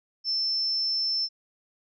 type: tone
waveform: sine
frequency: 5320 Hz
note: E8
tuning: 15 cents sharp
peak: -24 dBFS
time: 0.24-1.29 s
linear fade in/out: 50 ms
effects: none